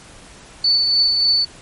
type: tone with tremolo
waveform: sine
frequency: 4488 Hz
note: C#8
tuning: 21 cents sharp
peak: -11 dBFS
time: 0.64-1.45 s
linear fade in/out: 5 ms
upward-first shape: triangle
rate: 3.4 Hz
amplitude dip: 40%
effects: pink hiss -42 dBFS RMS until 1.61 s + MP3 48 kbps